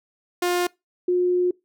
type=tone pair in turn; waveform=sawtooth / sine; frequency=354.5 / 358.8 Hz; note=F4 / F4; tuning=+26 / +47 cents; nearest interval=unison; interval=21 cents; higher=second; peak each=-16 / -17 dBFS; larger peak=first; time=0.42-0.67 / 1.08-1.51 s; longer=second; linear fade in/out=5 ms; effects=noise-tail reverb RT60 0.2 s tail -23 dB re dry